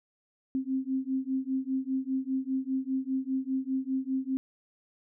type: beating tone pair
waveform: sine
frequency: 261.6 / 266.6 Hz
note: C4 / C4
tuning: 0 / +33 cents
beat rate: 5 Hz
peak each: -31 dBFS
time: 0.55-4.37 s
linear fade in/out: 0 ms
effects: none